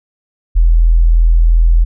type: tone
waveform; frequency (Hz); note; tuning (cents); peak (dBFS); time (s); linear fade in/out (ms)
sine; 41.44; E1; +10; -5; 0.55-1.85; 20
effects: none